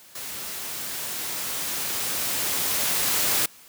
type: noise with level ramp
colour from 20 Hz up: white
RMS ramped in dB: -35 to -22 dBFS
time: 0.15-3.46 s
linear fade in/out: 5 ms
effects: white hiss -50 dBFS RMS until 3.68 s + high-pass 80 Hz 12 dB/octave